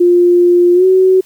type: tone with pitch glide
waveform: sine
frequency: 351.8 to 374.9 Hz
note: F4 to F#4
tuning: +13 to +23 cents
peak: -5 dBFS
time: 0-1.21 s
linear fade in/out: 10 ms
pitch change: +110 cents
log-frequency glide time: 0.74-0.85 s
effects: white hiss -47 dBFS RMS until 1.25 s